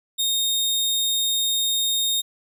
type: tone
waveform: sawtooth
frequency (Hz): 3700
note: A#7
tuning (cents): -14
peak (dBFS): -17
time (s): 0.18-2.22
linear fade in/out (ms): 20
effects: none